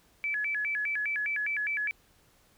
sine tone with vibrato, 1982 Hz, B6, 6 cents sharp, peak -28 dBFS, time 0.24-1.91 s, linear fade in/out 0 ms, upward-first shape square, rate 4.9 Hz, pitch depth 270 cents each way, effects pink hiss -64 dBFS RMS until 2.57 s

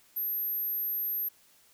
sine tone, 12840 Hz, G9, 40 cents sharp, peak -29 dBFS, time 0.16-1.29 s, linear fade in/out 10 ms, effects white hiss -62 dBFS RMS until 1.73 s

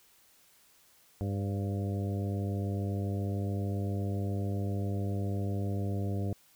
harmonic tone with a mistuned harmonic, 99.9 Hz, G2, 33 cents sharp, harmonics 1 / 2 / 3 / 4 / 5 / 6 / 7, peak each -31 / -37 / -41 / -43 / -45 / -47 / -48 dBFS, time 1.21-6.33 s, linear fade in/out 0 ms, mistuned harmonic 6, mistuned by -37 cents, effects white hiss -63 dBFS RMS until 6.55 s

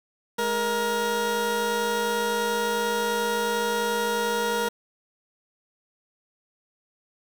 20% pulse tone pair together, 210 / 471.4 Hz, G#3 / A#4, +19 / +19 cents, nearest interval octave + major second, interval 1400 cents, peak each -26 / -19 dBFS, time 0.38-4.69 s, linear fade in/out 10 ms, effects 7-bit

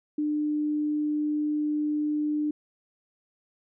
sine tone, 299.7 Hz, D4, 35 cents sharp, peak -24 dBFS, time 0.18-2.51 s, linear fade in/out 5 ms, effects none

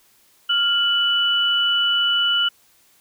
sine tone pair together, 1400 / 2966 Hz, F6 / F#7, +4 / +4 cents, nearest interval octave + minor second, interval 1300 cents, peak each -22 / -17 dBFS, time 0.49-2.49 s, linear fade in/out 10 ms, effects white hiss -57 dBFS RMS until 3 s

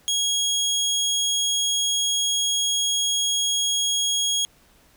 25% pulse tone, 3300 Hz, G#7, 12 cents flat, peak -17 dBFS, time 0.08-4.45 s, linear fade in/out 0 ms, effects pink hiss -57 dBFS RMS until 4.96 s

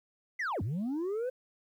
sine linear two-way sweep, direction down then up, 2093 to 85.8 to 522 Hz, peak -28 dBFS, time 0.39-1.3 s, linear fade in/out 10 ms, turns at 0.62 s, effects tanh soft clip ceiling -30 dBFS + 11-bit

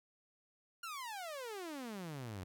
sawtooth exponential sweep, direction down, 1425 to 87.31 Hz, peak -39 dBFS, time 0.83-2.44 s, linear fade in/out 5 ms, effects none

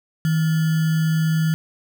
sine tone with sample-and-hold, 160 Hz, D#3, 49 cents sharp, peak -16 dBFS, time 0.25-1.54 s, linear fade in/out 0 ms, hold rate 1575 Hz, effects none

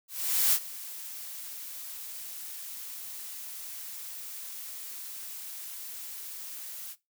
blue noise with ADSR envelope, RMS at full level -23 dBFS, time 0.08-6.96 s, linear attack 450 ms, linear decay 59 ms, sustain -18 dB, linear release 52 ms, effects noise-tail reverb RT60 0.2 s tail -18 dB re dry

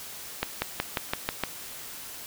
accelerating click train, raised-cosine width 0.3 ms, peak -9 dBFS, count 7, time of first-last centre 0.43-1.437 s, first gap 190 ms, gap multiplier 0.95, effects white hiss -41 dBFS RMS until 2.26 s

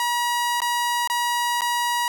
sawtooth tone with dropouts, 960 Hz, B5, 49 cents flat, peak -17 dBFS, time 0-2.08 s, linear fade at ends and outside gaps 1 ms, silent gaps 0.604-0.618 / 1.075-1.099 / 1.609-1.618 s, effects none

